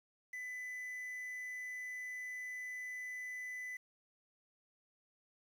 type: tone with quantisation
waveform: triangle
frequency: 2000 Hz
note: B6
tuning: 21 cents sharp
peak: -40 dBFS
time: 0.33-3.77 s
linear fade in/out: 5 ms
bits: 10
effects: none